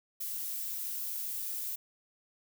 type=noise; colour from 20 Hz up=violet; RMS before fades=-37 dBFS; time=0.2-1.76 s; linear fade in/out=10 ms; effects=none